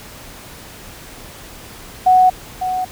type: tone with echo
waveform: sine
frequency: 740 Hz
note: F#5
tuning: in tune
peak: -7 dBFS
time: 2.06-2.3 s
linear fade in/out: 10 ms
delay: 550 ms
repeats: 1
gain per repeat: -10 dB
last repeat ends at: 2.85 s
effects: pink hiss -37 dBFS RMS until 2.91 s